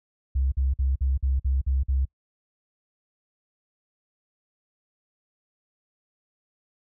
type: tone bursts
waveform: sine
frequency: 66.7 Hz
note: C2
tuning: 34 cents sharp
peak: -19 dBFS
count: 8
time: 0.35-2.053 s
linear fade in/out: 10 ms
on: 170 ms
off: 49 ms
effects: noise-tail reverb RT60 0.1 s tail -26 dB re dry + tanh soft clip ceiling -16 dBFS